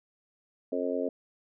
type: harmonic tone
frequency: 89.4 Hz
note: F2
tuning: 41 cents sharp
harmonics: 3 / 4 / 5 / 6 / 7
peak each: -33 / -38 / -33 / -34 / -35 dBFS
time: 0.72-1.09 s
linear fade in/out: 5 ms
effects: none